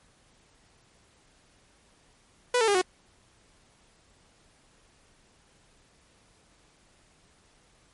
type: tone with pitch steps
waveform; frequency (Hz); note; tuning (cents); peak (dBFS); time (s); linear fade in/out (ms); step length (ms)
sawtooth; 493.1 / 447 / 405.2 / 367.3; B4 / A4 / G#4 / F#4; -3 / +27 / -43 / -13; -17; 2.54-2.816; 5; 69
effects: pink hiss -62 dBFS RMS until 7.93 s + MP3 48 kbps